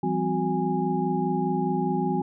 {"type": "tone cluster", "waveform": "sine", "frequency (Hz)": [168, 193, 257.5, 366.6, 825], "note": ["E3", "G3", "C4", "F#4", "G#5"], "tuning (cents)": [33, -27, -28, -16, -12], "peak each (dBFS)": -29, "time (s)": [0.03, 2.22], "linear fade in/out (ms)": 5, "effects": []}